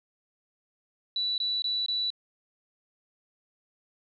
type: tone bursts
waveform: sine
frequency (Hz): 3951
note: B7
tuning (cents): 0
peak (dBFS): -26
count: 4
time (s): 1.16-2.103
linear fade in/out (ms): 2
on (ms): 220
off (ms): 21
effects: none